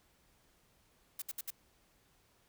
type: noise bursts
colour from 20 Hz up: blue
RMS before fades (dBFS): -40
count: 4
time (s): 1.19-1.505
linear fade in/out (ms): 5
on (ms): 30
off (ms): 65
effects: pink hiss -70 dBFS RMS until 2.48 s